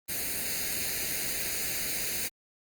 white noise with comb filter, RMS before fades -32 dBFS, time 0.08-2.29 s, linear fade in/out 20 ms, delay 0.45 ms, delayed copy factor +0.75, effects Opus 32 kbps

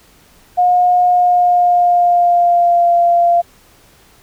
sine tone with pitch glide, 718 to 691.5 Hz, F5 to F5, +48 to -17 cents, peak -8 dBFS, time 0.57-3.42 s, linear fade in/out 20 ms, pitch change -65 cents, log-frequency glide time 1.05-2.91 s, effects pink hiss -48 dBFS RMS until 4.22 s

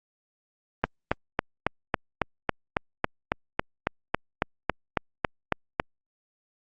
click train, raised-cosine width 0.5 ms, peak -6 dBFS, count 19, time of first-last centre 0.84-5.799 s, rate 3.63 Hz, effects Opus 32 kbps

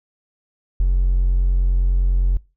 triangle tone with hard clipping, 44.9 Hz, F1, 49 cents sharp, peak -13 dBFS, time 0.8-2.37 s, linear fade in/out 0 ms, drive 2 dB, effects noise-tail reverb RT60 0.3 s tail -23 dB re dry

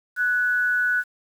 sine tone pair together, 1480 / 1694.2 Hz, F#6 / G#6, 0 / +34 cents, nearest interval major second, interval 234 cents, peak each -19 / -30 dBFS, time 0.16-1.04 s, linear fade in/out 50 ms, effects 8-bit

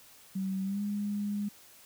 sine tone with pitch glide, 191.3 to 205 Hz, G3 to G#3, -42 to -22 cents, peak -30 dBFS, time 0.35-1.49 s, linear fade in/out 10 ms, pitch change +120 cents, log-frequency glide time 0.63-0.82 s, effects white hiss -56 dBFS RMS until 1.85 s

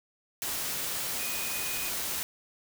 sine tone in noise, 2486 Hz, D#7, 2 cents flat, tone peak -39 dBFS, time 1.19-1.89 s, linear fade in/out 0 ms, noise white, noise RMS -33 dBFS, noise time 0.42-2.23 s, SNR -9 dB, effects none

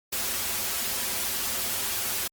white noise with comb filter, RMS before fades -29 dBFS, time 0.12-2.28 s, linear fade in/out 10 ms, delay 6.6 ms, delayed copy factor -0.8, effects Opus 48 kbps

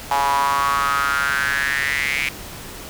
sawtooth tone with high-pass filter sweep, 140 Hz, C#3, 18 cents sharp, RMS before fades -20 dBFS, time 0.11-2.29 s, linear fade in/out 5 ms, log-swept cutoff 870 to 2300 Hz, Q 7.3, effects pink hiss -35 dBFS RMS until 2.89 s

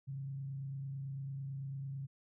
sine tone with frequency modulation, 136.5 Hz, C#3, 26 cents flat, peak -39 dBFS, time 0.07-2.07 s, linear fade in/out 20 ms, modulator 29 Hz, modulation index 0.28, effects none

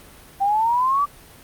sine exponential sweep, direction up, 776 to 1174.7 Hz, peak -16 dBFS, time 0.4-1.06 s, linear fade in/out 20 ms, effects pink hiss -46 dBFS RMS until 1.43 s + Opus 48 kbps

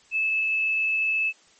sine tone, 2614 Hz, E7, 15 cents flat, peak -21 dBFS, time 0.11-1.33 s, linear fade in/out 50 ms, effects white hiss -57 dBFS RMS until 1.59 s + MP3 32 kbps

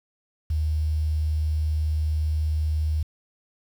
sine tone, 77.3 Hz, D#2, 11 cents flat, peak -21 dBFS, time 0.5-3.03 s, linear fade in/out 5 ms, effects 8-bit

